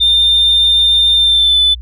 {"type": "tone with pitch glide", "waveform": "sine", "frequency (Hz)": [3607, 3502], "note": ["A7", "A7"], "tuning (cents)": [42, -9], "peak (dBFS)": -6, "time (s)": [0, 1.75], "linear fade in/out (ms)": 20, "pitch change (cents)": -51, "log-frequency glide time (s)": [1.18, 1.6], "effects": ["tanh soft clip ceiling -4 dBFS", "added 60 Hz sine -25 dBFS peak until 1.81 s"]}